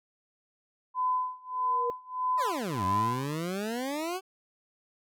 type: tone with tremolo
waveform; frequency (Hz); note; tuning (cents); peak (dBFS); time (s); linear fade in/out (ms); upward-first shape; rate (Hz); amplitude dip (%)
sine; 1011; B5; +40; -24; 0.94-3.37; 50; sine; 1.6; 95
type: tone with exponential growth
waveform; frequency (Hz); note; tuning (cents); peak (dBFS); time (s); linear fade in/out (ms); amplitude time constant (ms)
sine; 479.2; A#4; +48; -26; 1.52-1.9; 0; 81
type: exponential two-way sweep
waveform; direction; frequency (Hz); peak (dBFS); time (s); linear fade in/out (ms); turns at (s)
20% pulse; down then up; 670 to 90.6 to 387.5; -26; 2.37-4.21; 50; 2.84
effects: none